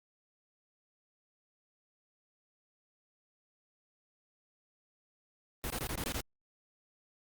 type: noise bursts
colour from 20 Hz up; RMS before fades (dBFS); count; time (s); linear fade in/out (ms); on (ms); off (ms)
pink; -36; 7; 5.64-6.206; 0; 62; 22
effects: Opus 32 kbps